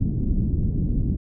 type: low-pass noise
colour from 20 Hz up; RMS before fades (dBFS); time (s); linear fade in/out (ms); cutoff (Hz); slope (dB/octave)
pink; -22; 0-1.17; 20; 260; 24
effects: none